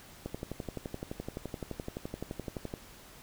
click train, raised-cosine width 2 ms, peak -23 dBFS, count 30, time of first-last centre 0.26-2.739 s, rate 11.7 Hz, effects pink hiss -53 dBFS RMS until 3.22 s

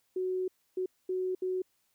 sine tone bursts at uneven times, 370.4 Hz, F#4, 2 cents sharp, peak -29 dBFS, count 4, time 0.16-0.48 / 0.77-0.86 / 1.09-1.35 / 1.42-1.62 s, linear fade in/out 5 ms, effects white hiss -74 dBFS RMS until 1.94 s

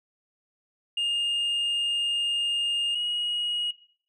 sine tone pair in turn, 2828 / 2891 Hz, F7 / F#7, +21 / -41 cents, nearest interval unison, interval 38 cents, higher second, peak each -22 / -24 dBFS, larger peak first, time 0.97-2.95 / 2.95-3.71 s, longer first, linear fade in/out 5 ms, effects noise-tail reverb RT60 0.5 s tail -17 dB re dry + tanh soft clip ceiling -23 dBFS

